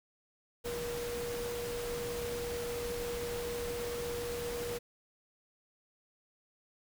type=tone in noise; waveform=sine; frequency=477.7 Hz; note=A#4; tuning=42 cents sharp; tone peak=-36 dBFS; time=0.64-4.79 s; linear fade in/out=20 ms; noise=pink; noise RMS=-42 dBFS; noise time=0.64-4.79 s; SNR=+3 dB; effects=none